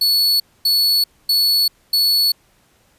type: tone bursts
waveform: 45% pulse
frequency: 4416 Hz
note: C#8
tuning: 7 cents flat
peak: -12 dBFS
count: 4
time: 0.01-2.32 s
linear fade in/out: 5 ms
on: 390 ms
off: 250 ms
effects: pink hiss -57 dBFS RMS until 2.98 s + resampled to 32000 Hz